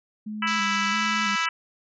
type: tone with vibrato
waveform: sine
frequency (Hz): 207.7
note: G#3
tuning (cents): 0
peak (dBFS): -30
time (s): 0.26-1.36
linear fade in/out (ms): 10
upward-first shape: square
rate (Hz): 1.5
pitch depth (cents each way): 43
type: harmonic tone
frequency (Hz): 329.6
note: E4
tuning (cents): 0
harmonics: 3 / 4 / 5 / 6 / 7 / 8 / 9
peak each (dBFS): -32 / -27 / -31 / -31 / -32 / -32 / -32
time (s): 0.42-1.49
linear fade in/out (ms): 5
type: band-pass noise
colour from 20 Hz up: pink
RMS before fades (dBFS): -36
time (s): 0.47-1.46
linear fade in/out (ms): 5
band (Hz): 3400 to 6800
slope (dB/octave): 96
effects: none